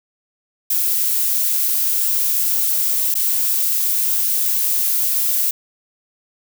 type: noise with dropouts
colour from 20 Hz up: violet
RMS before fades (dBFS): -18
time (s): 0.7-5.51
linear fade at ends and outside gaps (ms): 5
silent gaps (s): 3.142-3.152
effects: none